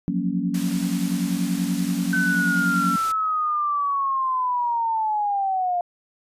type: chord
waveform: sine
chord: Gb major seventh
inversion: third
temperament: equal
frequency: 174.61 / 185 / 233.1 / 277.2 Hz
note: F3 / Gb3 / Bb3 / Db4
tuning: 0 / 0 / 0 / 0 cents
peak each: -27 / -25 / -28 / -27 dBFS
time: 0.08-2.96 s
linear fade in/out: 0 ms
type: low-pass noise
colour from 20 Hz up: white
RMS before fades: -37 dBFS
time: 0.54-3.12 s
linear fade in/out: 5 ms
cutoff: 11000 Hz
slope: 12 dB/octave
type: linear sweep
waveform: sine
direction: down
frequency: 1528 to 698.5 Hz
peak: -20 dBFS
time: 2.13-5.81 s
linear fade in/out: 2 ms
effects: resampled to 32000 Hz